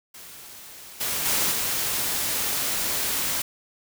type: noise with level steps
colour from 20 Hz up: white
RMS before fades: -43 / -27 / -23 / -26 dBFS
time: 0.14-3.42 s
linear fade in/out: 5 ms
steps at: 1 / 1.25 / 1.51 s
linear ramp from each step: 10 ms
effects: none